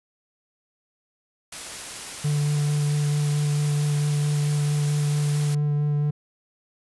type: noise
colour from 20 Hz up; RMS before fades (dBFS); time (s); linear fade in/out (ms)
white; -35; 1.52-5.55; 5
type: tone with vibrato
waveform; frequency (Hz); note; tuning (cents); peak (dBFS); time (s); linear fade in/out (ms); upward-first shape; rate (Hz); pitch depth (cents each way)
triangle; 147.2; D3; +4; -18; 2.24-6.11; 10; sine; 4.5; 11
effects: resampled to 24000 Hz